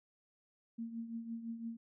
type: tone with tremolo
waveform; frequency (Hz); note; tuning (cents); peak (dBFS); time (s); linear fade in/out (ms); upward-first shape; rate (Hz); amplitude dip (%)
sine; 229.6; A#3; -26; -37; 0.78-1.77; 10; triangle; 5.9; 70
effects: none